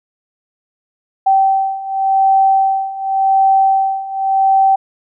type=beating tone pair; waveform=sine; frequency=774 / 774.89 Hz; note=G5 / G5; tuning=-22 / -20 cents; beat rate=0.89 Hz; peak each=-15 / -12 dBFS; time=1.26-4.76 s; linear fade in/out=10 ms; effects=none